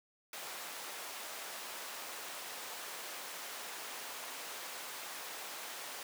pink high-pass noise, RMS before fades -45 dBFS, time 0.33-6.03 s, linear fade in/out 2 ms, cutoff 630 Hz, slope 12 dB/octave, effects none

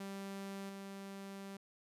sawtooth tone with level steps, 196.3 Hz, G3, 3 cents sharp, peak -39 / -42 dBFS, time 0-1.57 s, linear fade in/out 5 ms, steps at 0.69 s, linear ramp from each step 5 ms, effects resampled to 32000 Hz

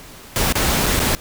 pink noise with dropouts, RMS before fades -18 dBFS, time 0.36-1.15 s, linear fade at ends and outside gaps 0 ms, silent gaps 0.524-0.554 / 0.86-0.864 / 0.994-1 s, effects pink hiss -40 dBFS RMS until 1.2 s

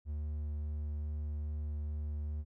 triangle tone, 74.8 Hz, D2, 32 cents sharp, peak -33 dBFS, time 0.05-2.45 s, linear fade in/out 50 ms, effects none

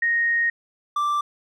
sine / triangle tone pair in turn, 1864.7 / 1174.7 Hz, A#6 / D6, 0 / 0 cents, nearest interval minor sixth, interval 800 cents, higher first, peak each -18 dBFS, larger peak neither, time 0.02-0.5 / 0.96-1.21 s, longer first, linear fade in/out 5 ms, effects none

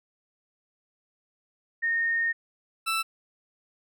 sine / 20% pulse tone pair in turn, 1841 / 1324.7 Hz, A#6 / E6, -22 / +8 cents, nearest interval tritone, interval 570 cents, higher first, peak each -23 / -20 dBFS, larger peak second, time 1.82-2.33 / 2.86-3.03 s, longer first, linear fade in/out 20 ms, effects none

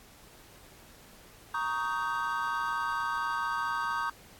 triangle chord, Eb dominant seventh, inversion second, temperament just, 933.4 / 1120.1 / 1244.5 / 1555.6 Hz, Bb5 / Db6 / Eb6 / G6, +2 / +18 / 0 / -14 cents, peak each -33 dBFS, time 1.54-4.1 s, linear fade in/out 5 ms, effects pink hiss -55 dBFS RMS until 4.39 s + AAC 64 kbps

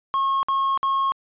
triangle tone bursts, 1086 Hz, C#6, 36 cents flat, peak -17 dBFS, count 3, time 0.14-1.12 s, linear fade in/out 0 ms, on 290 ms, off 55 ms, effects resampled to 8000 Hz

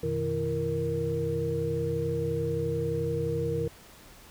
sine tone cluster, 90.3 / 124.9 / 156.4 / 335.4 / 466.5 Hz, F#2 / B2 / D#3 / E4 / A#4, -42 / +20 / +9 / +30 / +1 cents, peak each -36 / -36 / -33 / -37 / -29 dBFS, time 0.03-3.68 s, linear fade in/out 5 ms, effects pink hiss -52 dBFS RMS until 4.3 s

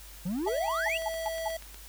triangle exponential sweep, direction up, 164.81 to 2960 Hz, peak -27 dBFS, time 0.25-0.98 s, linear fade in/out 10 ms
sine tone bursts, 854 Hz, G#5, 48 cents sharp, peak -28 dBFS, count 6, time 0.46-1.484 s, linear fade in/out 5 ms, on 29 ms, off 170 ms
square tone, 654 Hz, E5, 14 cents flat, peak -33 dBFS, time 0.47-1.57 s, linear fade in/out 5 ms
click train, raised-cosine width 0.2 ms, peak -29 dBFS, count 8, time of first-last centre 0.9-1.744 s, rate 8.29 Hz
effects added 50 Hz sine -48 dBFS peak until 1.88 s + white hiss -50 dBFS RMS until 1.88 s

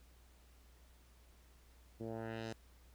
10% pulse tone with low-pass filter sweep, 112.8 Hz, A2, 44 cents sharp, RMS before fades -44 dBFS, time 2-2.53 s, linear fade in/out 5 ms, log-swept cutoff 360 to 7300 Hz, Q 1.3, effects added 60 Hz sine -62 dBFS peak until 2.94 s + pink hiss -69 dBFS RMS until 2.94 s

